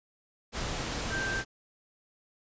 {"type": "tone in noise", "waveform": "sine", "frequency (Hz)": 1568, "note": "G6", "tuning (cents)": 0, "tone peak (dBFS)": -31, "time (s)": [1.09, 1.44], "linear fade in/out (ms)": 50, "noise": "pink", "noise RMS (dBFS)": -34, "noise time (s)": [0.52, 1.45], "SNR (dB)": 0, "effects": ["resampled to 16000 Hz"]}